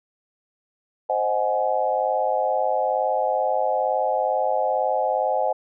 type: chord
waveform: sine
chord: Ab dominant seventh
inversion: first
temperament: equal with one note detuned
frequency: 523.3 / 622.3 / 740 / 842.2 Hz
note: C5 / Eb5 / Gb5 / Ab5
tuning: 0 / 0 / 0 / +24 cents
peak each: -25 dBFS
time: 1.09-5.53 s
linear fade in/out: 10 ms
effects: none